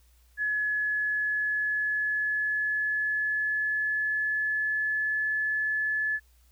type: tone with pitch glide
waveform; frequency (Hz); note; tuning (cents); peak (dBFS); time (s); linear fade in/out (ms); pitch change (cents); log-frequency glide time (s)
sine; 1700 to 1722.7; G#6 to A6; +40 to -37; -25; 0.37-6.2; 50; +23; 0.54-5.27
effects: added 60 Hz sine -58 dBFS peak until 6.51 s + white hiss -67 dBFS RMS until 6.51 s